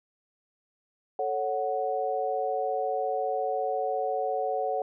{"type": "chord", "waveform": "sine", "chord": "F# minor", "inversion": "first", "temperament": "equal", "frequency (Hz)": [440, 554.4, 740], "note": ["A4", "C#5", "F#5"], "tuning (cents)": [0, 0, 0], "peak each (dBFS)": [-32, -31, -29], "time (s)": [1.19, 4.82], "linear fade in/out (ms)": 2, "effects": []}